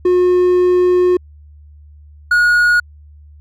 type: tone pair in turn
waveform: triangle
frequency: 360.5 / 1446 Hz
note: F#4 / F#6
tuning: -45 / -40 cents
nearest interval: 2 octaves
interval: 2405 cents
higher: second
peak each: -7 dBFS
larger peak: neither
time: 0.05-1.17 / 2.31-2.8 s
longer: first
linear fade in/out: 5 ms
effects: added 74 Hz sine -38 dBFS peak until 3.4 s